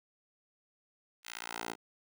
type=tone with high-pass filter sweep; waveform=10% pulse; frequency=57.6 Hz; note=A#1; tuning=20 cents flat; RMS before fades=-42 dBFS; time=1.23-1.76 s; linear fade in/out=50 ms; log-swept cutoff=2400 to 400 Hz; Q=0.82; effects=none